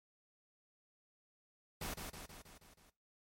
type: noise with echo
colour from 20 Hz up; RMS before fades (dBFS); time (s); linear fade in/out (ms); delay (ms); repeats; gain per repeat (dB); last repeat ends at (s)
pink; -42; 1.81-1.94; 5; 160; 6; -4; 2.9
effects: noise-tail reverb RT60 0.3 s tail -20 dB re dry + MP3 64 kbps